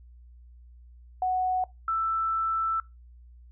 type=tone pair in turn; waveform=sine; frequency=740 / 1325.8 Hz; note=F#5 / E6; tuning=0 / +10 cents; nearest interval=minor seventh; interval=1010 cents; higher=second; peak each=-23 / -24 dBFS; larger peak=first; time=1.22-1.64 / 1.88-2.8 s; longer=second; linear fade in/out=2 ms; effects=noise-tail reverb RT60 0.2 s tail -21 dB re dry + added 60 Hz sine -48 dBFS peak until 3.51 s